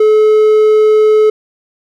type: tone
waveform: triangle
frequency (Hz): 430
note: A4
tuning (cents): -40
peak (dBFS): -3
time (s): 0-1.3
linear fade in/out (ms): 5
effects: none